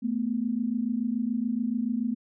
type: tone pair together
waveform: sine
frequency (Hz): 220.5 / 247.5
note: A3 / B3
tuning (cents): +4 / +4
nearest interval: major second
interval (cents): 200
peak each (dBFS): -28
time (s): 0.02-2.15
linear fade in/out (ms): 20
effects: none